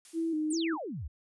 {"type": "noise with exponential decay", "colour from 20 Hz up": "blue", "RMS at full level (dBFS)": -48, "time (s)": [0.05, 0.74], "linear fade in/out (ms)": 1, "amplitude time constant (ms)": 150}
{"type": "tone with vibrato", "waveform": "sine", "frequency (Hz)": 318.2, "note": "D#4", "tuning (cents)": 39, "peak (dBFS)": -28, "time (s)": [0.13, 0.78], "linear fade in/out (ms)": 50, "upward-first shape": "square", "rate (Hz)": 2.5, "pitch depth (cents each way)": 55}
{"type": "exponential sweep", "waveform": "sine", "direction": "down", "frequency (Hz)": [9830, 59.2], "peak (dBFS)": -35, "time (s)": [0.5, 1.08], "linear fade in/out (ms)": 10}
{"effects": ["resampled to 24000 Hz"]}